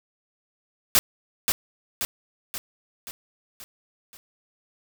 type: noise with echo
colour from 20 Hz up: white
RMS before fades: -17 dBFS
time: 0.95-0.99 s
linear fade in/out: 0 ms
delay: 530 ms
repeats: 6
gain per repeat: -5 dB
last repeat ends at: 4.17 s
effects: none